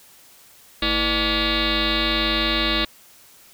sine tone with frequency modulation, 1975.5 Hz, B6, in tune, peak -18 dBFS, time 0.82-2.85 s, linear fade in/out 5 ms, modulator 275 Hz, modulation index 7.9, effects white hiss -50 dBFS RMS until 3.53 s

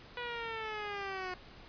10% pulse linear sweep, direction down, 490 to 362 Hz, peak -29 dBFS, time 0.17-1.34 s, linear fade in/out 2 ms, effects pink hiss -54 dBFS RMS until 1.68 s + resampled to 11025 Hz

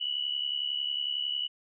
sine tone pair together, 2905 / 2976 Hz, F#7 / F#7, -32 / +9 cents, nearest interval unison, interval 41 cents, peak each -33 / -31 dBFS, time 0-1.48 s, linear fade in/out 20 ms, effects none

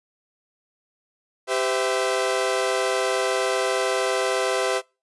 sawtooth chord, C major, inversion second, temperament equal with one note detuned, 392 / 511.6 / 659.3 Hz, G4 / C5 / E5, 0 / -39 / 0 cents, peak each -22 / -21 / -22 dBFS, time 1.47-4.82 s, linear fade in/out 50 ms, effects noise-tail reverb RT60 0.3 s tail -25 dB re dry + resampled to 24000 Hz

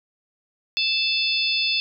harmonic tone with a mistuned harmonic, 880 Hz, A5, in tune, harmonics 3 / 4 / 5 / 6, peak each -24 / -25 / -26 / -27 dBFS, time 0.77-1.8 s, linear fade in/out 0 ms, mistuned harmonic 6, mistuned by -85 cents, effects none

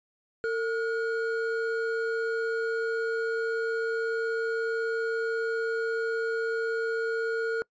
triangle tone pair together, 452.7 / 1438.4 Hz, A4 / F#6, +49 / -49 cents, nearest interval octave + minor sixth, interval 2002 cents, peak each -25 / -30 dBFS, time 0.44-7.62 s, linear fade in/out 0 ms, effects noise-tail reverb RT60 0.1 s tail -24 dB re dry + resampled to 16000 Hz

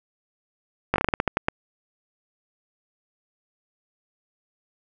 slowing click train, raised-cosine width 0.5 ms, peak -5 dBFS, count 11, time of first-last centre 0.94-1.484 s, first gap 19 ms, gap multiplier 1.22, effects none

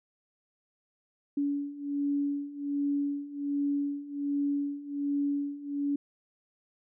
sine beating tone pair, 284 / 285.3 Hz, C#4 / C#4, +42 / +50 cents, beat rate 1.3 Hz, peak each -33 / -30 dBFS, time 1.37-5.96 s, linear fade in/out 5 ms, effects none

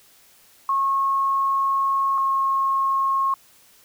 sine tone pair in turn, 1090 / 1083.1 Hz, C#6 / C#6, -29 / -40 cents, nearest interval unison, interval 11 cents, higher first, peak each -18 dBFS, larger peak neither, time 0.69-2.18 / 2.18-3.34 s, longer first, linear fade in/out 2 ms, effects white hiss -54 dBFS RMS until 3.84 s

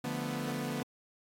sawtooth chord, B half-diminished seventh, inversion first, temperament equal, 146.83 / 174.61 / 220 / 246.9 Hz, D3 / F3 / A3 / B3, 0 / 0 / 0 / 0 cents, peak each -35 / -38 / -37 / -33 dBFS, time 0.04-0.83 s, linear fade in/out 5 ms, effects AAC 64 kbps

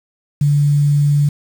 sine tone with quantisation, 145.1 Hz, D3, 21 cents flat, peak -10 dBFS, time 0.41-1.29 s, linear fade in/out 5 ms, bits 6, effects none

